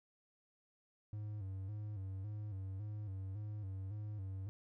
triangle tone with vibrato, 100.5 Hz, G2, 44 cents sharp, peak -39 dBFS, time 1.13-4.49 s, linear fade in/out 0 ms, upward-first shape square, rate 1.8 Hz, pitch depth 83 cents each way, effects none

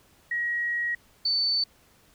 sine tone pair in turn, 1900 / 4519 Hz, A#6 / C#8, +33 / +33 cents, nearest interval octave + minor third, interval 1500 cents, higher second, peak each -25 / -22 dBFS, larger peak second, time 0.31-0.95 / 1.25-1.64 s, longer first, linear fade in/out 5 ms, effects pink hiss -60 dBFS RMS until 2.14 s

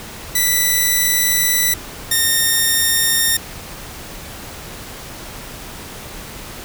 5% pulse tone pair in turn, 1975.5 / 1831.8 Hz, B6 / A#6, 0 / -31 cents, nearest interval minor second, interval 131 cents, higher first, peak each -3 dBFS, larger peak neither, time 0.35-1.74 / 2.11-3.37 s, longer first, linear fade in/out 5 ms, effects pink hiss -33 dBFS RMS until 6.64 s

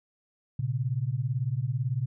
sine beating tone pair, 117.4 / 135.4 Hz, A#2 / C#3, +13 / -40 cents, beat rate 18 Hz, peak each -29 dBFS, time 0.59-2.06 s, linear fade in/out 5 ms, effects none

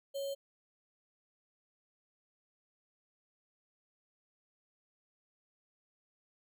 sine tone with sample-and-hold, 554.4 Hz, C#5, in tune, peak -35 dBFS, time 0.14-0.35 s, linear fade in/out 20 ms, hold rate 3675 Hz, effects none

